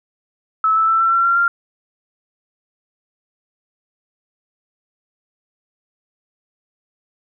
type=tone with pitch steps; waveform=sine; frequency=1301 / 1315.4 / 1329.9 / 1344.5 / 1359.4 / 1374.4 / 1389.6 Hz; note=E6 / E6 / E6 / E6 / F6 / F6 / F6; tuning=-23 / -4 / +15 / +34 / -47 / -28 / -9 cents; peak=-12 dBFS; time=0.64-1.48 s; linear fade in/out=2 ms; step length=120 ms; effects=none